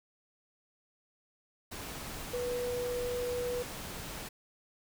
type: tone in noise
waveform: sine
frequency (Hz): 490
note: B4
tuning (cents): -14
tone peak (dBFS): -32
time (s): 2.33-3.63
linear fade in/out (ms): 10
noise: pink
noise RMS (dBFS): -42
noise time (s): 1.71-4.29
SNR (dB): +7
effects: none